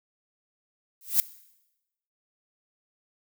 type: noise with exponential growth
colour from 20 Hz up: violet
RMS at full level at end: -17 dBFS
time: 1.01-1.2 s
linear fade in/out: 0 ms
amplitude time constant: 40 ms
effects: noise-tail reverb RT60 0.9 s tail -18 dB re dry